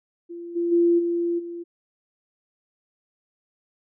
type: tone with level steps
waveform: sine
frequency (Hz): 343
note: F4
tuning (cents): -31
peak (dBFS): -33 / -21 / -15 / -21 / -31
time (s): 0.29-1.64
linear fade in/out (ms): 20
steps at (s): 0.55 / 0.71 / 0.98 / 1.38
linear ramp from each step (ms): 20
effects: none